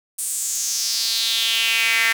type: tone with high-pass filter sweep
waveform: sawtooth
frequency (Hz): 227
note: A#3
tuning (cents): -46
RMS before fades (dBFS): -21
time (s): 0.18-2.13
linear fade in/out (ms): 10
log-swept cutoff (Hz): 9200 to 1900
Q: 3.9
effects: 7-bit